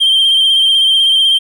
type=tone with vibrato; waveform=triangle; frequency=3159 Hz; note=G7; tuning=13 cents sharp; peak=-5 dBFS; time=0-1.39 s; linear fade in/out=20 ms; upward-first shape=sine; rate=16 Hz; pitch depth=35 cents each way; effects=tanh soft clip ceiling -2 dBFS